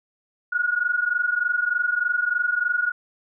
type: tone pair together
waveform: sine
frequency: 1432 / 1455.3 Hz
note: F6 / F#6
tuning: +43 / -29 cents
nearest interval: unison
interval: 28 cents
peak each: -24 / -22 dBFS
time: 0.52-2.92 s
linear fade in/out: 10 ms
effects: none